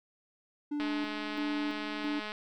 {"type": "tone with tremolo", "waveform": "triangle", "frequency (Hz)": 293.7, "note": "D4", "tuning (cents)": 0, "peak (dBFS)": -29, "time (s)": [0.71, 2.2], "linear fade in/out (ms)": 10, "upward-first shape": "square", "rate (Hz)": 1.5, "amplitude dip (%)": 55}
{"type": "click train", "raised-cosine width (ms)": 0.3, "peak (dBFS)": -23, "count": 323, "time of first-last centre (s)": [0.8, 2.319], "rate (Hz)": 212}
{"effects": []}